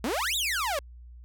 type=exponential two-way sweep; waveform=sawtooth; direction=up then down; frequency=203.8 to 3951 to 532 Hz; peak=-23 dBFS; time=0.04-0.79 s; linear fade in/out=2 ms; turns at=0.36 s; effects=added 60 Hz sine -44 dBFS peak until 1.24 s